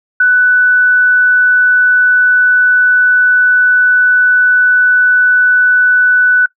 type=tone; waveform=sine; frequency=1490 Hz; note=F#6; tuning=12 cents sharp; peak=-5 dBFS; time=0.2-6.46 s; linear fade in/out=5 ms; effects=noise-tail reverb RT60 0.1 s tail -22 dB re dry